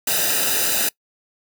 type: noise with comb filter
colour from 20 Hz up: white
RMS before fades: -20 dBFS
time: 0.07-0.89 s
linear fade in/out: 5 ms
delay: 0.91 ms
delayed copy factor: -0.8
effects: noise-tail reverb RT60 0.1 s tail -23 dB re dry